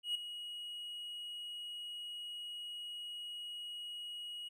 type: tone with ADSR envelope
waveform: triangle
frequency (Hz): 2900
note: F#7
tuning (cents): -35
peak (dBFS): -30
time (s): 0.03-4.49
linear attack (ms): 120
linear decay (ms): 6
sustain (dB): -11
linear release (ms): 16
effects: none